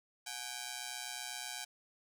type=ring-modulated tone; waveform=5% pulse; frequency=785 Hz; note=G5; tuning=2 cents sharp; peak=-26 dBFS; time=0.26-1.65 s; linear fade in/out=10 ms; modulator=63.9 Hz; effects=none